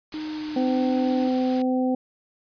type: noise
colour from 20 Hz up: white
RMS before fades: -37 dBFS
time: 0.12-1.62 s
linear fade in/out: 2 ms
type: tone with pitch glide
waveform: triangle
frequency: 308.8 to 298.6 Hz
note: D#4 to D4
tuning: -13 to +29 cents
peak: -27 dBFS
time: 0.14-1.28 s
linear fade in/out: 0 ms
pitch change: -58 cents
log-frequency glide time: 0.28-0.94 s
type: harmonic tone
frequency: 255.7 Hz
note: C4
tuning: 40 cents flat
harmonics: 1 / 2 / 3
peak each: -21 / -27 / -31 dBFS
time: 0.56-1.95 s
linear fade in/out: 5 ms
effects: resampled to 11025 Hz